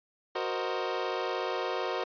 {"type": "chord", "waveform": "25% pulse", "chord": "C half-diminished seventh", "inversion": "second", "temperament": "equal", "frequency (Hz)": [370, 466.2, 523.3, 622.3], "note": ["Gb4", "Bb4", "C5", "Eb5"], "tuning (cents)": [0, 0, 0, 0], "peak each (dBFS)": [-31, -32, -32, -34], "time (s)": [0.35, 2.04], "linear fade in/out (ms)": 5, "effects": ["resampled to 11025 Hz"]}